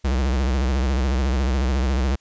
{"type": "tone with vibrato", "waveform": "square", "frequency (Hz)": 65.4, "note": "C2", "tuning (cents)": 0, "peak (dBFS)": -19, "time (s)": [0.04, 2.16], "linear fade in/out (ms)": 10, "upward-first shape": "sine", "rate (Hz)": 14, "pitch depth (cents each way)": 130, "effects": ["white hiss -63 dBFS RMS until 2.2 s", "resampled to 16000 Hz"]}